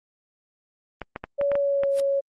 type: clicks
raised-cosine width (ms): 0.5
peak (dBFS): -16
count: 7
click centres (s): 1.017 / 1.161 / 1.24 / 1.413 / 1.517 / 1.554 / 1.835
type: tone with pitch glide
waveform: sine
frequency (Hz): 565 to 554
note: C#5 to C#5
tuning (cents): +33 to -1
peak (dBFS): -20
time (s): 1.38-2.21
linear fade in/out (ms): 20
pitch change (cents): -34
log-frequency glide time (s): 1.58-1.9
type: noise with exponential growth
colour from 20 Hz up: white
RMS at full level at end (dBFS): -34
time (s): 1.88-2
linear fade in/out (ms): 0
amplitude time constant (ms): 25
effects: Opus 24 kbps